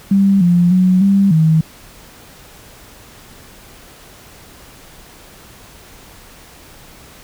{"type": "tone with pitch steps", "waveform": "sine", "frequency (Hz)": [196.6, 174.9, 184.1, 197.1, 159.1], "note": ["G3", "F3", "F#3", "G3", "D#3"], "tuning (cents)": [5, 3, -8, 10, 39], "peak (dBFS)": -8, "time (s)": [0.11, 1.61], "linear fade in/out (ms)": 5, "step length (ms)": 300, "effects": ["pink hiss -41 dBFS RMS until 7.23 s"]}